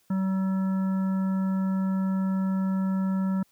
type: harmonic tone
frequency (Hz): 190.5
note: G3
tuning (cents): -49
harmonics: 1 / 3 / 5 / 7 / 9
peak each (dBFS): -23 / -42 / -42 / -43 / -51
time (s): 0.1-3.43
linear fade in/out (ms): 5
effects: white hiss -66 dBFS RMS until 3.51 s + high-pass 60 Hz 12 dB/octave